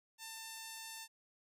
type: tone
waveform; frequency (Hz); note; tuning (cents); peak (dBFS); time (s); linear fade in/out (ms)
5% pulse; 895; A5; +29; -34; 0.18-1.08; 50
effects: none